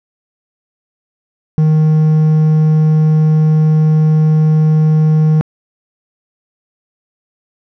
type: tone with quantisation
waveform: triangle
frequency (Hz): 155.56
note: D#3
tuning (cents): 0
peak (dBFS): -5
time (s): 1.58-5.41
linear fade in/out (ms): 0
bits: 5
effects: low-pass 2000 Hz 12 dB/octave